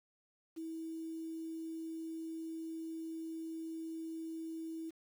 sine tone with quantisation, 324.3 Hz, E4, 28 cents flat, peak -40 dBFS, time 0.56-4.91 s, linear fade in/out 20 ms, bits 10, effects none

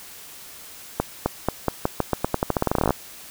accelerating click train, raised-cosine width 1 ms, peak -5 dBFS, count 23, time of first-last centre 1-2.907 s, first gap 260 ms, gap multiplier 0.87, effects white hiss -42 dBFS RMS until 3.3 s

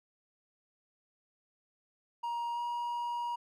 triangle tone with pitch glide, 944 to 953.9 Hz, A#5 to A#5, +22 to +40 cents, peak -31 dBFS, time 2.23-3.36 s, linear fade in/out 10 ms, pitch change +18 cents, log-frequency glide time 2.53-2.59 s, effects none

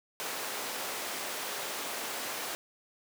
pink high-pass noise, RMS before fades -37 dBFS, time 0.2-2.55 s, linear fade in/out 0 ms, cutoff 450 Hz, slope 12 dB/octave, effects none

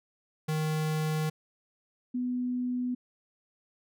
square / sine tone pair in turn, 155.56 / 248.4 Hz, D#3 / B3, 0 / +10 cents, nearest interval minor sixth, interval 810 cents, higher second, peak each -28 dBFS, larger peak neither, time 0.48-1.3 / 2.14-2.95 s, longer first, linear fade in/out 10 ms, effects none

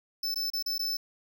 square tone with dropouts, 5274 Hz, E8, in tune, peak -29 dBFS, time 0.23-0.97 s, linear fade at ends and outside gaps 5 ms, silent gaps 0.344-0.358 / 0.502-0.534 / 0.626-0.661 / 0.781-0.793 s, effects none

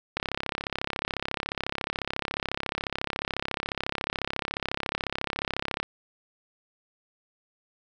click train, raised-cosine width 0.3 ms, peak -12 dBFS, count 194, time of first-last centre 0.17-5.83 s, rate 34.1 Hz, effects none

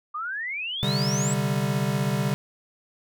sine exponential sweep, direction up, 1174.7 to 8090 Hz, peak -28 dBFS, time 0.14-1.34 s, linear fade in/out 10 ms
square chord, C suspended second, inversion none, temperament equal, 130.81 / 146.83 / 196 Hz, C3 / D3 / G3, 0 / 0 / 0 cents, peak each -28 dBFS, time 0.83-2.34 s, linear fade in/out 0 ms
effects none

